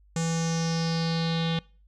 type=tone with low-pass filter sweep; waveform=square; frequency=164.81 Hz; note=E3; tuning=in tune; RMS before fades=-27 dBFS; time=0.16-1.59 s; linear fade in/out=2 ms; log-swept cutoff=7300 to 3500 Hz; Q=5.3; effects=noise-tail reverb RT60 0.4 s tail -24 dB re dry + added 50 Hz sine -55 dBFS peak until 1.87 s